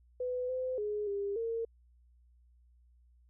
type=tone with pitch steps; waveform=sine; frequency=499.9 / 512 / 418.2 / 401.7 / 457.6 Hz; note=B4 / C5 / G#4 / G4 / A#4; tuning=+21 / -38 / +12 / +42 / -32 cents; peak=-32 dBFS; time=0.2-1.65 s; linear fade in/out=5 ms; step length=290 ms; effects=added 60 Hz sine -61 dBFS peak until 3.29 s